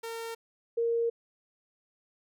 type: tone pair in turn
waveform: sawtooth / sine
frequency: 457.4 / 464.9 Hz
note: A#4 / A#4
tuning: -33 / -5 cents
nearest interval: unison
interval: 28 cents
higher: second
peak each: -32 / -25 dBFS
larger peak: second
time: 0.03-0.35 / 0.77-1.1 s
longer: second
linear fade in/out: 10 ms
effects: none